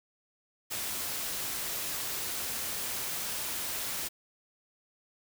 white noise, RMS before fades -35 dBFS, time 0.7-4.09 s, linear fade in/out 20 ms, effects none

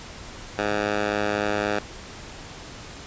10% pulse tone with band-pass filter, 103.83 Hz, G#2, in tune, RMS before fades -25 dBFS, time 0.58-1.79 s, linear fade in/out 5 ms, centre 1200 Hz, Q 0.6, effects pink hiss -40 dBFS RMS until 3.06 s + resampled to 16000 Hz

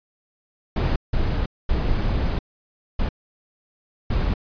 brown noise bursts at uneven times, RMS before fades -21 dBFS, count 5, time 0.76-0.96 / 1.13-1.46 / 1.69-2.39 / 2.99-3.09 / 4.1-4.34 s, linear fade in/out 5 ms, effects resampled to 11025 Hz

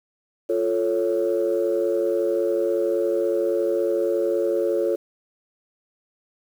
sine chord, F augmented, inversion none, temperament equal, 349.2 / 440 / 554.4 Hz, F4 / A4 / C#5, 0 / 0 / 0 cents, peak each -23 dBFS, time 0.49-4.96 s, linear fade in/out 10 ms, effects tanh soft clip ceiling -12 dBFS + 8-bit

